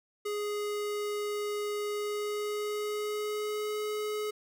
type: tone with pitch glide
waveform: square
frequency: 415.3 to 423.3 Hz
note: G#4 to G#4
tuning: 0 to +33 cents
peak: -32 dBFS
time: 0.25-4.31 s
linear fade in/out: 10 ms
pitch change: +33 cents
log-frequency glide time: 1.89-3.77 s
effects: none